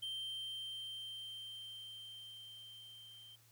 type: tone with level ramp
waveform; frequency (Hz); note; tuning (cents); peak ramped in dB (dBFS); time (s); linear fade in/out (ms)
triangle; 3136; G7; 0; -38 to -53; 0.02-3.36; 10
effects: added 114 Hz sine -68 dBFS peak until 3.51 s + white hiss -68 dBFS RMS until 3.51 s